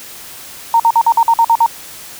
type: tone bursts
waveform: sine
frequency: 921 Hz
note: A#5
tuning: 21 cents flat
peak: -6 dBFS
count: 9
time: 0.74-1.662 s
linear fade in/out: 2 ms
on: 58 ms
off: 50 ms
effects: white hiss -33 dBFS RMS until 2.19 s